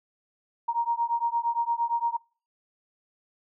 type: beating tone pair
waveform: sine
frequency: 932.3 / 941 Hz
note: A#5 / A#5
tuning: 0 / +16 cents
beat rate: 8.7 Hz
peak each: -27 / -27 dBFS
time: 0.68-2.17 s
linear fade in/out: 10 ms
effects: noise-tail reverb RT60 0.4 s tail -26 dB re dry